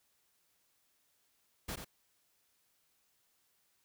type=noise with echo; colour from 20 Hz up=pink; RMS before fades=-40 dBFS; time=1.68-1.76 s; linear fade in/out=10 ms; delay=88 ms; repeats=1; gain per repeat=-6 dB; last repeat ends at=1.848 s; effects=white hiss -75 dBFS RMS until 3.84 s